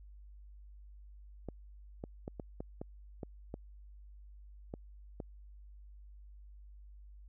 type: clicks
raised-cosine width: 2 ms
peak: -27 dBFS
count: 10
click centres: 1.487 / 2.039 / 2.279 / 2.398 / 2.605 / 2.815 / 3.232 / 3.541 / 4.739 / 5.202 s
effects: added 50 Hz sine -51 dBFS peak until 7.28 s